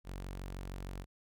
sawtooth tone, 46.43 Hz, F#1, 7 cents sharp, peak -37 dBFS, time 0.04-1.06 s, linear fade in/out 50 ms, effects none

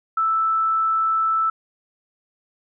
sine tone, 1318.5 Hz, E6, in tune, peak -17 dBFS, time 0.17-1.5 s, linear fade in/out 5 ms, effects none

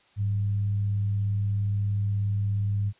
sine tone with frequency modulation, 102 Hz, G#2, 31 cents flat, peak -23 dBFS, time 0.16-2.93 s, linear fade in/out 50 ms, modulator 83.1 Hz, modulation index 0.2, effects white hiss -61 dBFS RMS until 2.99 s + resampled to 8000 Hz

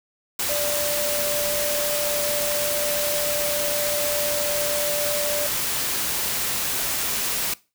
sine tone in noise, 587.3 Hz, D5, in tune, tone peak -25 dBFS, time 0.49-5.47 s, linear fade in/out 5 ms, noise white, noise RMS -25 dBFS, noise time 0.39-7.54 s, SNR -3 dB, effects noise-tail reverb RT60 0.3 s tail -21 dB re dry

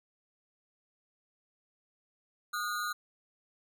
square ring-modulated tone, 1337 Hz, E6, 24 cents sharp, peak -30 dBFS, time 2.53-2.93 s, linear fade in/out 10 ms, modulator 106 Hz, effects none

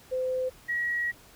sine tone pair in turn, 513 / 1910.7 Hz, C5 / A#6, -34 / +42 cents, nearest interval octave + major seventh, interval 2276 cents, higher second, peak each -26 dBFS, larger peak neither, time 0.11-0.5 / 0.68-1.12 s, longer second, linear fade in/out 20 ms, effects pink hiss -54 dBFS RMS until 1.35 s

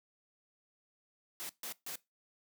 white noise bursts, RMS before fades -42 dBFS, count 3, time 1.4-1.956 s, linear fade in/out 0 ms, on 92 ms, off 140 ms, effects noise-tail reverb RT60 0.2 s tail -20 dB re dry + high-pass 150 Hz 12 dB/octave

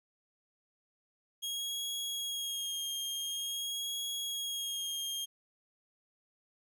sawtooth tone with vibrato, 3269 Hz, G#7, 28 cents flat, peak -32 dBFS, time 1.42-5.26 s, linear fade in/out 20 ms, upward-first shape sine, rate 0.47 Hz, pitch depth 27 cents each way, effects 12-bit

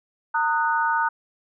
sine chord, D# minor, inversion second, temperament equal with one note detuned, 914.2 / 1244.5 / 1480 Hz, A#5 / D#6 / F#6, -34 / 0 / 0 cents, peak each -22 / -26 / -24 dBFS, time 0.34-1.09 s, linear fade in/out 10 ms, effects none

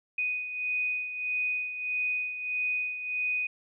sine beating tone pair, 2489 / 2490.6 Hz, D#7 / D#7, 0 / +1 cents, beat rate 1.6 Hz, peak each -29 / -36 dBFS, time 0.18-3.47 s, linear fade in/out 5 ms, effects none

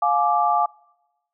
sine chord, D diminished, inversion first, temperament just, 704.8 / 845.8 / 1174.7 Hz, F5 / Ab5 / D6, +16 / +31 / 0 cents, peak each -21 dBFS, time 0.02-0.66 s, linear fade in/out 5 ms, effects noise-tail reverb RT60 1.0 s tail -26 dB re dry

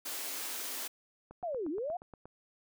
white high-pass noise, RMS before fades -39 dBFS, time 0.05-0.88 s, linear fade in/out 10 ms, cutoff 230 Hz, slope 96 dB/octave
click train, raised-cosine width 1 ms, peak -35 dBFS, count 9, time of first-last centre 1.31-2.256 s, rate 8.46 Hz
sine linear two-way sweep, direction down then up, 740 to 277 to 740 Hz, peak -33 dBFS, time 1.43-1.97 s, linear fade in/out 5 ms, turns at 1.69 s
effects none

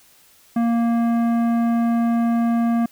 sine tone with tanh clipping, 233 Hz, A#3, 1 cent flat, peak -18 dBFS, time 0.56-2.86 s, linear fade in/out 5 ms, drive 13 dB, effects white hiss -53 dBFS RMS until 2.91 s

